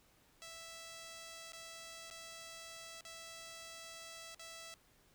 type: tone with dropouts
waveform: 5% pulse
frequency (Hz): 659.3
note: E5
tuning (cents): 0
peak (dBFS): -38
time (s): 0.42-4.74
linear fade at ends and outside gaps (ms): 0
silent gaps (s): 1.521-1.533 / 2.102-2.111 / 3.009-3.051 / 4.346-4.395
effects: pink hiss -69 dBFS RMS until 5.14 s